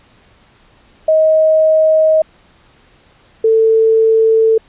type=tone pair in turn; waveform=sine; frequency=630 / 445.5 Hz; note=D#5 / A4; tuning=+21 / +22 cents; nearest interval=tritone; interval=599 cents; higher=first; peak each=-7 dBFS; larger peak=neither; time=1.08-2.22 / 3.44-4.58 s; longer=neither; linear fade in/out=5 ms; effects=pink hiss -49 dBFS RMS until 4.68 s + resampled to 8000 Hz